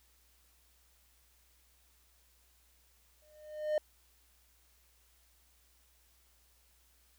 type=tone with exponential growth; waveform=triangle; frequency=609 Hz; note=D#5; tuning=37 cents flat; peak=-24 dBFS; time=3.22-3.78 s; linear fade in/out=2 ms; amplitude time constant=120 ms; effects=added 60 Hz sine -69 dBFS peak until 7.18 s + white hiss -69 dBFS RMS until 7.18 s

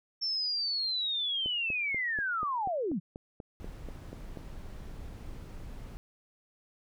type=linear sweep; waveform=sine; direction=down; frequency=5420 to 145.9 Hz; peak=-29 dBFS; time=0.21-3 s; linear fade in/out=20 ms
type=click train; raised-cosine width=2 ms; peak=-28 dBFS; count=13; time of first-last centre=1.46-4.373 s; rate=4.12 Hz
type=noise; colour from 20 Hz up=brown; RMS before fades=-43 dBFS; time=3.6-5.97 s; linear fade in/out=0 ms
effects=none

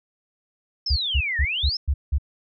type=exponential two-way sweep; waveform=sine; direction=down then up; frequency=5400 to 1760 to 5400 Hz; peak=-23 dBFS; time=0.86-1.77 s; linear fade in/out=5 ms; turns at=1.39 s
type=tone bursts; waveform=sine; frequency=70.2 Hz; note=C#2; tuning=22 cents sharp; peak=-17 dBFS; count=6; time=0.9-2.184 s; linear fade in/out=10 ms; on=64 ms; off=180 ms
effects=none

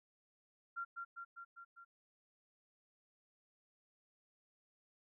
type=tone with echo; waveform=sine; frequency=1381 Hz; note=F6; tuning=20 cents flat; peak=-39 dBFS; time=0.76-0.85 s; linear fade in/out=20 ms; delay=200 ms; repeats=5; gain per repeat=-3 dB; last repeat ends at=1.85 s; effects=none

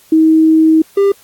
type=tone pair in turn; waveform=sine / triangle; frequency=318.1 / 397.8 Hz; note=D#4 / G4; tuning=+38 / +25 cents; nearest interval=major third; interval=387 cents; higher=second; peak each=-5 dBFS; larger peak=neither; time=0.12-0.82 / 0.97-1.12 s; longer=first; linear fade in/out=5 ms; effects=white hiss -46 dBFS RMS until 1.23 s + AAC 64 kbps

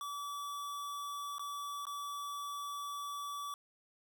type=tone with dropouts; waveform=square; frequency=1150 Hz; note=D6; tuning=37 cents flat; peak=-40 dBFS; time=0.01-3.54 s; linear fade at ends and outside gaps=1 ms; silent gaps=1.383-1.394 / 1.854-1.868 s; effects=none

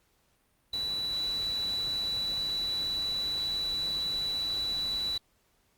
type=tone in noise; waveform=sine; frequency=3951 Hz; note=B7; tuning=in tune; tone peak=-29 dBFS; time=0.73-5.18 s; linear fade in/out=5 ms; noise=pink; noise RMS=-45 dBFS; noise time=0.73-5.18 s; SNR=+13 dB; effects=pink hiss -70 dBFS RMS until 5.77 s + Opus 48 kbps

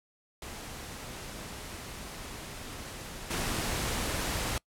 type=noise with level steps; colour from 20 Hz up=pink; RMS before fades=-42 / -32 dBFS; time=0.42-4.58 s; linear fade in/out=2 ms; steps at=3.3 s; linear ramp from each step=10 ms; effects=noise-tail reverb RT60 0.1 s tail -25 dB re dry + low-pass 12000 Hz 12 dB/octave

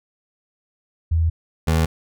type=tone pair in turn; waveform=sine / 25% pulse; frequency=81.8 / 80.53 Hz; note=E2 / E2; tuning=-13 / -40 cents; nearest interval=unison; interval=27 cents; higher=first; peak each=-15 / -12 dBFS; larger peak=second; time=1.11-1.3 / 1.67-1.86 s; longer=neither; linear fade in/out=10 ms; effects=none

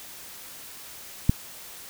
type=click; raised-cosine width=5 ms; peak=-5 dBFS; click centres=1.295 s; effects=white hiss -43 dBFS RMS until 1.89 s

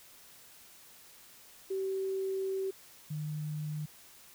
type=tone pair in turn; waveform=sine; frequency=383.9 / 151.98 Hz; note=G4 / D#3; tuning=-36 / -40 cents; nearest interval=octave + major third; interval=1604 cents; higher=first; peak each=-31 / -34 dBFS; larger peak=first; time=1.7-2.71 / 3.1-3.86 s; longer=first; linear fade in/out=10 ms; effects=white hiss -56 dBFS RMS until 4.34 s

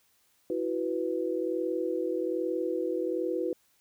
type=chord; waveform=sine; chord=E suspended second; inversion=none; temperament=just; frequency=329.6 / 370.8 / 494.4 Hz; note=E4 / F#4 / B4; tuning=0 / +4 / +2 cents; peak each=-32 dBFS; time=0.5-3.53 s; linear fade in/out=2 ms; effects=white hiss -68 dBFS RMS until 3.8 s

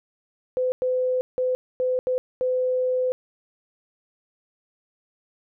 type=tone bursts at uneven times; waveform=sine; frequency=508 Hz; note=B4; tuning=49 cents sharp; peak=-20 dBFS; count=6; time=0.57-0.72 / 0.82-1.21 / 1.38-1.55 / 1.8-1.99 / 2.07-2.18 / 2.41-3.12 s; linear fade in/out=0 ms; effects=none

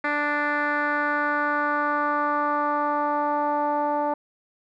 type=tone with low-pass filter sweep; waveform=10% pulse; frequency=293.7 Hz; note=D4; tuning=in tune; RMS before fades=-24 dBFS; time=0.04-4.14 s; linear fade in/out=5 ms; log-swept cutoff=2000 to 810 Hz; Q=2.8; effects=none

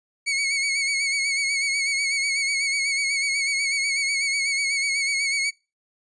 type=tone with vibrato; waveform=sawtooth; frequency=2217 Hz; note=C#7; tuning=in tune; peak=-18 dBFS; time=0.26-5.51 s; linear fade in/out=20 ms; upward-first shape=sine; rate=8.1 Hz; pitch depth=49 cents each way; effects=noise-tail reverb RT60 0.3 s tail -26 dB re dry + resampled to 22050 Hz

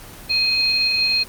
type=tone pair together; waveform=sine; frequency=2509 / 4220 Hz; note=D#7 / C8; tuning=+14 / +14 cents; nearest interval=major sixth; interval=900 cents; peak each=-21 / -16 dBFS; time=0.29-1.24 s; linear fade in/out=20 ms; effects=pink hiss -39 dBFS RMS until 1.28 s + Opus 24 kbps

